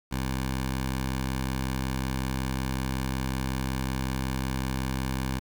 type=tone with notch filter; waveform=10% pulse; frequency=65.41 Hz; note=C2; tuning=in tune; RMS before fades=-30 dBFS; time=0.11-5.4 s; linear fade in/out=20 ms; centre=390 Hz; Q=1.6; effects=8-bit